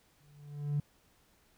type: tone with exponential growth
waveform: triangle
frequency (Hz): 145.6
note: D3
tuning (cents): -15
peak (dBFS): -23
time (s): 0.2-0.8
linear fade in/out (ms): 5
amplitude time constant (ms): 130
effects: tanh soft clip ceiling -25 dBFS + pink hiss -68 dBFS RMS until 1.57 s